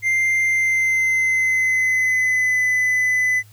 triangle tone with pitch glide, 2093 to 2007 Hz, C7 to B6, 0 to +27 cents, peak -14 dBFS, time 0.02-3.43 s, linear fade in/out 50 ms, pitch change -73 cents, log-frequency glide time 0.45-2.62 s, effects added 105 Hz sine -45 dBFS peak until 3.52 s + white hiss -54 dBFS RMS until 3.52 s

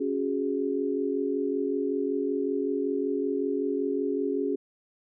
sine chord, C# suspended fourth, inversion none, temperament equal, 277.2 / 370 / 415.3 Hz, C#4 / F#4 / G#4, 0 / 0 / 0 cents, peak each -29 / -31 / -29 dBFS, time 0-4.56 s, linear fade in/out 10 ms, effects none

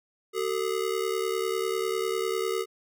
square ring-modulated tone, 415.3 Hz, G#4, in tune, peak -24 dBFS, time 0.33-2.66 s, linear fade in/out 50 ms, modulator 35 Hz, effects none

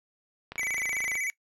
click train, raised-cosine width 0.3 ms, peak -22 dBFS, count 18, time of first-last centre 0.52-1.154 s, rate 26.8 Hz
square tone with vibrato, 2144 Hz, C7, 42 cents sharp, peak -29 dBFS, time 0.58-1.3 s, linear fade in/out 0 ms, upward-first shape square, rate 16 Hz, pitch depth 97 cents each way
effects noise-tail reverb RT60 0.1 s tail -19 dB re dry + low-pass 11000 Hz 12 dB/octave

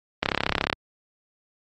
click train, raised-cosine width 0.3 ms, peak -4 dBFS, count 18, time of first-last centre 0.23-0.729 s, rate 34.1 Hz, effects high-pass 60 Hz 12 dB/octave + Opus 32 kbps

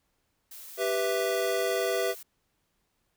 blue noise, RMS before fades -45 dBFS, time 0.51-2.23 s, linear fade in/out 5 ms
square chord, E minor, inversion first, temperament equal, 392 / 493.9 / 659.3 Hz, G4 / B4 / E5, 0 / 0 / 0 cents, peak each -31 dBFS, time 0.77-2.15 s, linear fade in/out 50 ms
effects pink hiss -75 dBFS RMS until 3.16 s

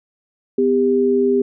sine tone pair together, 251.1 / 399.4 Hz, B3 / G4, +29 / +32 cents, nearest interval minor sixth, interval 803 cents, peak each -18 / -14 dBFS, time 0.58-1.42 s, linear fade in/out 5 ms, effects none

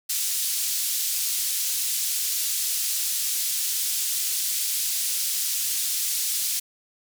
white band-pass noise, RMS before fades -26 dBFS, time 0.09-6.6 s, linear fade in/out 10 ms, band 4000 to 14000 Hz, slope 12 dB/octave, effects none

